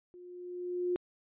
sine tone with level ramp, 356.9 Hz, F4, 38 cents sharp, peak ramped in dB -49 to -27 dBFS, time 0.14-0.96 s, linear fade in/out 0 ms, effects resampled to 8000 Hz

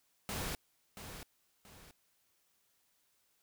pink noise with echo, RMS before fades -39 dBFS, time 0.29-0.55 s, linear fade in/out 0 ms, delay 680 ms, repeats 2, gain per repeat -9 dB, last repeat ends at 1.91 s, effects white hiss -75 dBFS RMS until 3.42 s

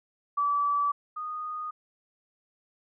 sine tone pair in turn, 1153 / 1235.3 Hz, D6 / D#6, -32 / -13 cents, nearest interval minor second, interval 119 cents, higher second, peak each -23 / -32 dBFS, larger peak first, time 0.37-0.92 / 1.16-1.71 s, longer neither, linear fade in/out 10 ms, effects none

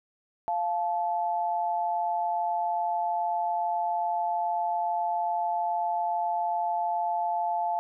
sine tone pair together, 696 / 868.8 Hz, F5 / A5, -6 / -22 cents, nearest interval major third, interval 384 cents, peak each -28 dBFS, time 0.48-7.79 s, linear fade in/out 0 ms, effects none

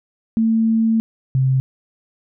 sine tone pair in turn, 224.3 / 131.76 Hz, A3 / C3, +34 / +12 cents, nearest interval major sixth, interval 922 cents, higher first, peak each -13 dBFS, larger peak neither, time 0.37-1 / 1.35-1.6 s, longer first, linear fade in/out 0 ms, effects none

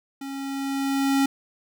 square tone with level ramp, 273.9 Hz, C#4, 21 cents flat, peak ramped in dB -33 to -18 dBFS, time 0.21-1.26 s, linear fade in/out 5 ms, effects none

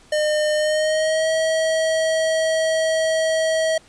square tone with pitch glide, 607 to 640.9 Hz, D#5 to E5, -43 to -49 cents, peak -18 dBFS, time 0.12-3.78 s, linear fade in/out 5 ms, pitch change +94 cents, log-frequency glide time 0.55-1.3 s, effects pink hiss -51 dBFS RMS until 3.88 s + resampled to 22050 Hz

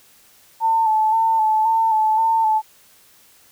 sine tone with vibrato, 884 Hz, A5, 8 cents sharp, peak -14 dBFS, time 0.6-2.62 s, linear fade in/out 50 ms, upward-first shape square, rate 1.9 Hz, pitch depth 29 cents each way, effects white hiss -52 dBFS RMS until 3.51 s

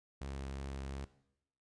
sawtooth tone with vibrato, 68 Hz, C#2, 33 cents flat, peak -37 dBFS, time 0.21-1.05 s, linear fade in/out 5 ms, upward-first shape sine, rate 2.9 Hz, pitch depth 11 cents each way, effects noise-tail reverb RT60 0.8 s tail -17 dB re dry + resampled to 22050 Hz

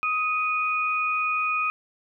sine tone pair together, 1257 / 2474 Hz, D#6 / D#7, +17 / -10 cents, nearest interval octave, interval 1173 cents, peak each -25 dBFS, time 0.03-1.7 s, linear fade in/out 0 ms, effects none

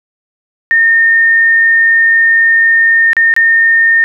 sine tone with dropouts, 1826 Hz, A#6, 36 cents flat, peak -5 dBFS, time 0.71-4.04 s, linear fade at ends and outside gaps 0 ms, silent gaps 3.132-3.167 / 3.339-3.364 s, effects none

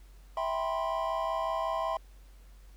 triangle chord, C major seventh, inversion first, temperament just, 654.1 / 784.9 / 981.1 / 1046.5 Hz, E5 / G5 / B5 / C6, -14 / +2 / -12 / 0 cents, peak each -31 / -35 / -35 / -32 dBFS, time 0.37-1.97 s, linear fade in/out 2 ms, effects added 47 Hz sine -50 dBFS peak until 2.76 s + pink hiss -64 dBFS RMS until 2.76 s

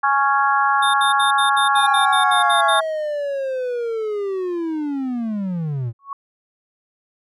harmonic tone, 277.2 Hz, C#4, in tune, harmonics 3 / 4 / 5 / 6, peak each -19 / -18 / -21 / -23 dBFS, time 0.03-2.81 s, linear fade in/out 10 ms
square tone bursts, 3633 Hz, A#7, 45 cents flat, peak -22 dBFS, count 11, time 0.82-2.8 s, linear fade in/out 10 ms, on 120 ms, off 66 ms
triangle linear sweep, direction down, 830.6 to 110 Hz, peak -19 dBFS, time 1.73-5.93 s, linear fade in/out 50 ms
sine tone with exponential growth, 1108.7 Hz, C#6, in tune, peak -22 dBFS, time 5.99-6.13 s, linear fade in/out 2 ms, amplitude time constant 30 ms
effects resampled to 32000 Hz

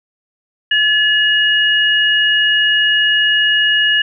sine tone pair together, 1715 / 2880 Hz, A6 / F#7, -45 / -47 cents, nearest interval major sixth, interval 898 cents, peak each -13 dBFS, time 0.71-4.02 s, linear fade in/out 5 ms, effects none

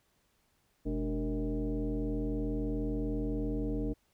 sine tone with frequency modulation, 123.47 Hz, B2, in tune, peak -30 dBFS, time 0.85-3.94 s, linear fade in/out 20 ms, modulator 170 Hz, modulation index 1.9, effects pink hiss -73 dBFS RMS until 4.13 s

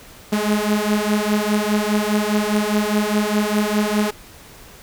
sawtooth beating tone pair, 207.8 / 212.7 Hz, G#3 / G#3, +1 / +42 cents, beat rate 4.9 Hz, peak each -16 dBFS, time 0.32-4.11 s, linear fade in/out 10 ms, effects pink hiss -43 dBFS RMS until 4.82 s

